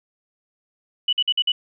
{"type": "tone bursts", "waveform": "sine", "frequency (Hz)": 2960, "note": "F#7", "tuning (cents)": 0, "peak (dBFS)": -16, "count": 5, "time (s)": [1.08, 1.52], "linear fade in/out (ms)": 5, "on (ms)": 48, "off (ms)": 50, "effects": []}